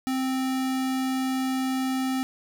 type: tone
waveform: square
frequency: 261.6 Hz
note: C4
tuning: in tune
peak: -25 dBFS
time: 0.07-2.23 s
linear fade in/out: 0 ms
effects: none